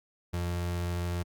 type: tone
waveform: 35% pulse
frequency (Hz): 87.31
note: F2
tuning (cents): 0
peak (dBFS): -28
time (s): 0.33-1.23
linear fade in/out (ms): 10
effects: Opus 48 kbps